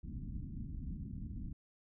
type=low-pass noise; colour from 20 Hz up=pink; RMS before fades=-43 dBFS; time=0.03-1.53 s; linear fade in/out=5 ms; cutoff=270 Hz; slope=48 dB/octave; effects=none